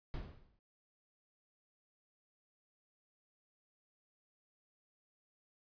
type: noise with exponential decay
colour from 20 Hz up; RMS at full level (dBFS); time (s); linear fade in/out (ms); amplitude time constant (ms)
brown; -38; 0.14-0.59; 0; 96
effects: resampled to 11025 Hz